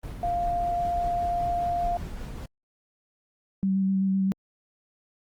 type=noise with tremolo; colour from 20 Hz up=brown; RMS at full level=-34 dBFS; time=0.03-2.46 s; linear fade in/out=5 ms; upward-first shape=sine; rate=5.1 Hz; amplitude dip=25%
type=tone; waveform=sine; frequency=698.5 Hz; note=F5; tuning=in tune; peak=-24 dBFS; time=0.23-1.97 s; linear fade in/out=2 ms
type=tone with vibrato; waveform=sine; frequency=192.3 Hz; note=G3; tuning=33 cents flat; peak=-21 dBFS; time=3.63-4.32 s; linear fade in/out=0 ms; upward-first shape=square; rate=7.8 Hz; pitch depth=12 cents each way
effects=Opus 24 kbps